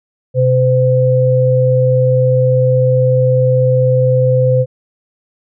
sine tone pair together, 127.9 / 511.6 Hz, C3 / C5, -39 / -39 cents, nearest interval 2 octaves, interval 2400 cents, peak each -11 dBFS, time 0.34-4.66 s, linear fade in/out 50 ms, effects none

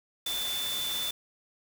sine tone in noise, 3520 Hz, A7, in tune, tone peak -31 dBFS, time 0.26-1.11 s, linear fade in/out 5 ms, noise white, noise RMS -36 dBFS, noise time 0.26-1.11 s, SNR +2 dB, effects none

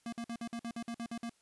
square tone bursts, 233.1 Hz, A#3, in tune, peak -38 dBFS, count 11, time 0.06-1.295 s, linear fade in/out 2 ms, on 65 ms, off 52 ms, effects white hiss -71 dBFS RMS until 1.41 s + resampled to 24000 Hz

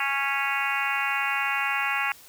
harmonic tone with a mistuned harmonic, 276.3 Hz, C#4, 6 cents flat, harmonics 3 / 4 / 5 / 6 / 7 / 8 / 9 / 10, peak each -32 / -32 / -32 / -32 / -32 / -32 / -32 / -32 dBFS, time 0-2.12 s, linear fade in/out 2 ms, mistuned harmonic 7, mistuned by +19 cents, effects white hiss -50 dBFS RMS until 2.28 s

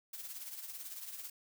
blue noise with tremolo, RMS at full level -43 dBFS, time 0.13-1.3 s, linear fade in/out 5 ms, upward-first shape triangle, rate 18 Hz, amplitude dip 65%, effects none

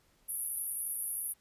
white band-pass noise, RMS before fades -37 dBFS, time 0.28-1.34 s, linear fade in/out 20 ms, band 10000 to 12000 Hz, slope 96 dB/octave, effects pink hiss -69 dBFS RMS until 1.4 s + resampled to 32000 Hz

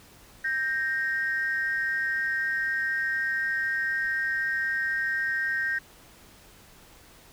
sine tone pair together, 1576 / 1862.5 Hz, G6 / A#6, +9 / -2 cents, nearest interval minor third, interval 289 cents, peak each -27 dBFS, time 0.44-5.79 s, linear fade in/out 10 ms, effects tanh soft clip ceiling -18 dBFS + pink hiss -53 dBFS RMS until 7.32 s

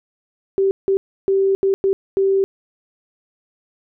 sine tone bursts at uneven times, 388.6 Hz, G4, 15 cents flat, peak -13 dBFS, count 6, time 0.58-0.71 / 0.88-0.97 / 1.28-1.55 / 1.63-1.74 / 1.84-1.93 / 2.17-2.44 s, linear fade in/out 0 ms, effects none

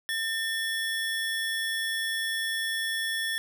square tone pair together, 1800 / 3390 Hz, A6 / G#7, +39 / +35 cents, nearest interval major seventh, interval 1096 cents, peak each -30 / -33 dBFS, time 0.09-3.38 s, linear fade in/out 0 ms, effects none

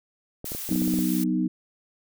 clicks, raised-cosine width 2 ms, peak -22 dBFS, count 10, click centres 0.444 / 0.519 / 0.549 / 0.691 / 0.723 / 0.757 / 0.819 / 0.878 / 0.939 / 0.988 s
blue noise, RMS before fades -34 dBFS, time 0.45-1.24 s, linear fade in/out 5 ms
sine chord, B major, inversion second, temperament equal, 185 / 246.9 / 311.1 Hz, F#3 / B3 / D#4, 0 / 0 / 0 cents, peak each -26 dBFS, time 0.7-1.48 s, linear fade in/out 10 ms
effects none

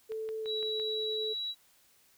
sine tone with pitch glide, 440 to 433.7 Hz, A4 to A4, 0 to -25 cents, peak -34 dBFS, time 0.09-1.34 s, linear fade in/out 20 ms, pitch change -25 cents, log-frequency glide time 0.4-0.51 s
click train, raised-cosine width 0.3 ms, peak -33 dBFS, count 5, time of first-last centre 0.12-0.798 s, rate 5.9 Hz
sine tone, 3903 Hz, B7, 21 cents flat, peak -33 dBFS, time 0.45-1.55 s, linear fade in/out 50 ms
effects white hiss -65 dBFS RMS until 2.17 s

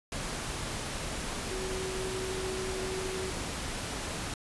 sine tone in noise, 375.9 Hz, F#4, 27 cents sharp, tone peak -35 dBFS, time 1.51-3.3 s, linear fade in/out 2 ms, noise pink, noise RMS -36 dBFS, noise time 0.12-4.34 s, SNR -2 dB, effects resampled to 24000 Hz

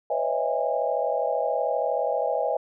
sine tone cluster, 499.2 / 552 / 627 / 666 / 817 Hz, B4 / C#5 / D#5 / E5 / G#5, +19 / -7 / +13 / +18 / -29 cents, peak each -29 dBFS, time 0.1-2.57 s, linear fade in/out 5 ms, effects none

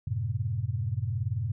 sine chord, F# diminished, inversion none, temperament equal, 92.5 / 110 / 130.81 Hz, F#2 / A2 / C3, 0 / 0 / 0 cents, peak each -33 / -30 / -33 dBFS, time 0.07-1.52 s, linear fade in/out 5 ms, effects none

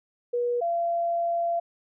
sine tone pair in turn, 483.1 / 683.2 Hz, B4 / F5, -38 / -38 cents, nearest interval tritone, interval 600 cents, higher second, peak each -23 dBFS, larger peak neither, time 0.33-0.61 / 0.61-1.6 s, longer second, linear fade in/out 10 ms, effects none

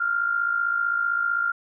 sine tone with amplitude modulation, 1396.9 Hz, F6, in tune, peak -18 dBFS, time 0-1.52 s, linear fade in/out 10 ms, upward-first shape sine, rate 55.6 Hz, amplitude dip 65%, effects none

